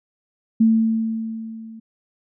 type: tone with level ramp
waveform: sine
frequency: 223.6 Hz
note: A3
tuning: 28 cents sharp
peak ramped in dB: -10 to -36 dBFS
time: 0.6-1.8 s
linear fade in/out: 10 ms
effects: none